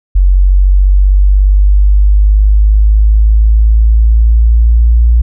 sine exponential sweep, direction up, 46.07 to 58.27 Hz, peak -3 dBFS, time 0.15-5.22 s, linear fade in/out 10 ms, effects none

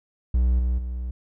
triangle tone with level steps, 61.6 Hz, B1, 4 cents flat, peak -15 / -18 / -25 dBFS, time 0.34-1.11 s, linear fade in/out 5 ms, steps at 0.59 / 0.78 s, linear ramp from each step 5 ms, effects none

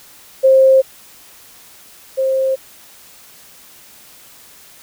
sine tone pair in turn, 530 / 530 Hz, C5 / C5, +22 / +22 cents, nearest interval unison, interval 0 cents, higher neither, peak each -6 / -13 dBFS, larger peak first, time 0.43-0.82 / 2.17-2.56 s, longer neither, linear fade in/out 20 ms, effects white hiss -43 dBFS RMS until 4.82 s

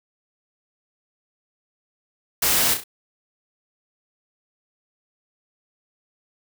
white noise with echo, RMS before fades -20 dBFS, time 2.42-2.74 s, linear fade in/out 5 ms, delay 33 ms, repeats 3, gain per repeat -7 dB, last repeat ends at 2.839 s, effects none

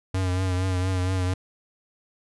square tone with vibrato, 92.5 Hz, F#2, in tune, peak -23 dBFS, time 0.14-1.34 s, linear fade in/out 5 ms, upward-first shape triangle, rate 4.3 Hz, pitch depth 48 cents each way, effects resampled to 24000 Hz

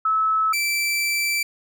sine / sawtooth tone pair in turn, 1300 / 2332 Hz, E6 / D7, -24 / -13 cents, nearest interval minor seventh, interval 1011 cents, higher second, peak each -17 dBFS, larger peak neither, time 0.05-0.53 / 0.53-1.43 s, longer second, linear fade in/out 5 ms, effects none

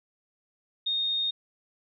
sine tone, 3695 Hz, A#7, 16 cents flat, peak -25 dBFS, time 0.86-1.31 s, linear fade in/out 10 ms, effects none

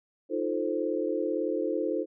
sine chord, F dominant seventh, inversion third, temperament equal, 311.1 / 349.2 / 440 / 523.3 Hz, Eb4 / F4 / A4 / C5, 0 / 0 / 0 / 0 cents, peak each -32 dBFS, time 0.29-2.06 s, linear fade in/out 50 ms, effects none

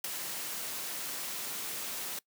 white noise with ADSR envelope, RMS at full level -31 dBFS, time 0.04-2.19 s, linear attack 5 ms, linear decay 9 ms, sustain -7 dB, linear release 3 ms, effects noise-tail reverb RT60 0.1 s tail -22 dB re dry + high-pass 150 Hz 12 dB/octave

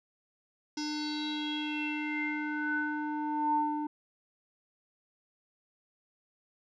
square tone with low-pass filter sweep, 300 Hz, D4, 37 cents sharp, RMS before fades -33 dBFS, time 0.77-3.87 s, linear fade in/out 5 ms, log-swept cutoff 5400 to 730 Hz, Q 8.6, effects none

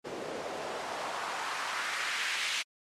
white noise with band-pass filter sweep, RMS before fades -35 dBFS, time 0.04-2.63 s, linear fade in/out 20 ms, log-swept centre 380 to 2500 Hz, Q 1.5, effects low-pass 9000 Hz 12 dB/octave + MP3 64 kbps

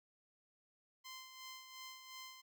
10% pulse tone with tremolo, 1039 Hz, C6, 12 cents flat, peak -40 dBFS, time 1.04-2.42 s, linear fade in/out 20 ms, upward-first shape sine, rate 2.8 Hz, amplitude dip 55%, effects none

